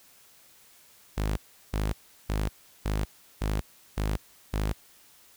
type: tone bursts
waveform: sawtooth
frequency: 51.91 Hz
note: G#1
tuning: in tune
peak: -22 dBFS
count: 7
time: 1.17-4.73 s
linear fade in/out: 10 ms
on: 200 ms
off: 360 ms
effects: white hiss -57 dBFS RMS until 5.36 s